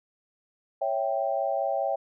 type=chord; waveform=sine; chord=C# diminished; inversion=none; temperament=equal; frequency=554.4 / 659.3 / 784 Hz; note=C#5 / E5 / G5; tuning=0 / 0 / 0 cents; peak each=-29 dBFS; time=0.81-1.96 s; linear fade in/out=10 ms; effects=none